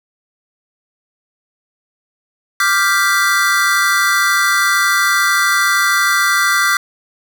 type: chord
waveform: square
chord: G dominant seventh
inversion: second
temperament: equal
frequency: 1174.7 / 1396.9 / 1568 / 1975.5 Hz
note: D6 / F6 / G6 / B6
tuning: 0 / 0 / 0 / 0 cents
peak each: -18 dBFS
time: 2.6-6.77 s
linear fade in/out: 2 ms
effects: none